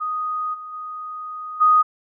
sine tone with level steps, 1244.5 Hz, D#6, in tune, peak -22 / -32 / -29 / -11 dBFS, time 0-1.83 s, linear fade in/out 20 ms, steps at 0.53 / 0.72 / 1.6 s, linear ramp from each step 20 ms, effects none

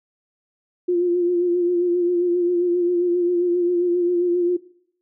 sine tone with vibrato, 351.8 Hz, F4, 13 cents sharp, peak -16 dBFS, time 0.88-4.57 s, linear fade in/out 10 ms, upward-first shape sine, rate 7.5 Hz, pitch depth 35 cents each way, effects noise-tail reverb RT60 0.6 s tail -18 dB re dry

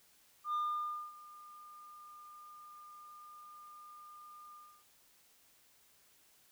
sine tone with ADSR envelope, 1208 Hz, D6, 48 cents sharp, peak -29 dBFS, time 0.44-4.85 s, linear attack 100 ms, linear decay 580 ms, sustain -22 dB, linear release 300 ms, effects tanh soft clip ceiling -31 dBFS + white hiss -67 dBFS RMS until 6.51 s

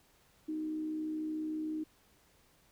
sine tone with frequency modulation, 311.1 Hz, D#4, in tune, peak -34 dBFS, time 0.48-1.84 s, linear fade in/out 10 ms, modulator 66.3 Hz, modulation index 0.26, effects pink hiss -67 dBFS RMS until 2.71 s

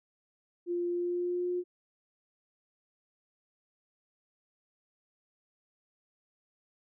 sine tone with pitch glide, 349.2 to 356.9 Hz, F4 to F4, 0 to +38 cents, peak -29 dBFS, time 0.66-1.64 s, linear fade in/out 50 ms, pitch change +38 cents, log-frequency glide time 0.88-1.5 s, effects none

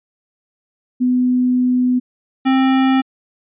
sine / square tone pair in turn, 250.5 / 264 Hz, B3 / C4, +25 / +16 cents, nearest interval minor second, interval 91 cents, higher second, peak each -12 dBFS, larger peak neither, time 1-2 / 2.45-3.02 s, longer first, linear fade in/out 20 ms, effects resampled to 8000 Hz

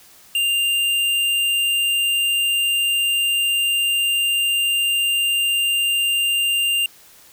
triangle tone with hard clipping, 2794 Hz, F7, in tune, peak -18 dBFS, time 0.35-6.86 s, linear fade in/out 2 ms, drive 17 dB, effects white hiss -48 dBFS RMS until 7.32 s

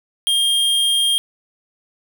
square tone, 3217 Hz, G7, 44 cents sharp, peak -15 dBFS, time 0.27-1.18 s, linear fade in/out 0 ms, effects none

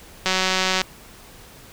click train, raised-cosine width 0.2 ms, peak -3 dBFS, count 105, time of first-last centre 0.26-0.816 s, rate 187 Hz, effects pink hiss -45 dBFS RMS until 1.72 s

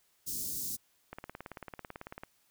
white band-stop noise, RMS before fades -37 dBFS, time 0.26-0.77 s, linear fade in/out 20 ms, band 350 to 5200 Hz, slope 24 dB/octave
click train, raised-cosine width 0.5 ms, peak -27 dBFS, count 21, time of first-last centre 1.13-2.235 s, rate 18.1 Hz
effects white hiss -71 dBFS RMS until 2.5 s

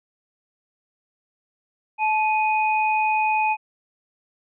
sine tone pair together, 865.1 / 2489 Hz, A5 / D#7, -30 / 0 cents, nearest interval octave + tritone, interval 1830 cents, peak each -19 / -24 dBFS, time 1.98-3.57 s, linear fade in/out 50 ms, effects none

